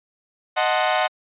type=chord; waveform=sawtooth; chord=D# diminished seventh; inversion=none; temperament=equal; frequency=622.3 / 740 / 880 / 1046.5 Hz; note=D#5 / F#5 / A5 / C6; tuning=0 / 0 / 0 / 0 cents; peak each=-19 / -17 / -23 / -23 dBFS; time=0.56-1.08 s; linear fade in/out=20 ms; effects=resampled to 8000 Hz